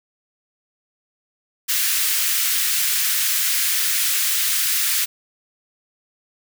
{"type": "high-pass noise", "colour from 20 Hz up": "white", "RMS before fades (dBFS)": -20, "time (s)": [1.68, 5.06], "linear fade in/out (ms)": 20, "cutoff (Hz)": 1500, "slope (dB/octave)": 24, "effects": []}